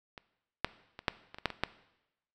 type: clicks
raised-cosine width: 0.3 ms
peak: -28 / -11 / -26 / -10 / -28 / -27 / -11 / -23 / -11 dBFS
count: 9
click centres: 0.178 / 0.646 / 0.991 / 1.082 / 1.345 / 1.385 / 1.457 / 1.503 / 1.636 s
effects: noise-tail reverb RT60 0.9 s tail -17 dB re dry